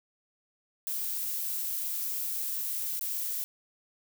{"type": "noise with dropouts", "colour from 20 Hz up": "violet", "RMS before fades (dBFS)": -33, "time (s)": [0.87, 3.44], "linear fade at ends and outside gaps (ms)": 0, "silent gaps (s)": [2.994, 3.011], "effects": []}